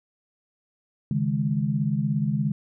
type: chord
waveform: sine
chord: C# suspended second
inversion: none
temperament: equal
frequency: 138.59 / 155.56 / 207.7 Hz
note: C#3 / D#3 / G#3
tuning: 0 / 0 / 0 cents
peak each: -26 dBFS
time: 1.11-2.52 s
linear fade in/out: 2 ms
effects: none